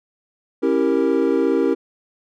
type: chord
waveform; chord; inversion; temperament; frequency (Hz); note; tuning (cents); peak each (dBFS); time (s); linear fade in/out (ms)
triangle; C# diminished seventh; none; equal with one note detuned; 272.9 / 329.6 / 392 / 466.2; C#4 / E4 / G4 / Bb4; -27 / 0 / 0 / 0; -19; 0.62-1.75; 20
effects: none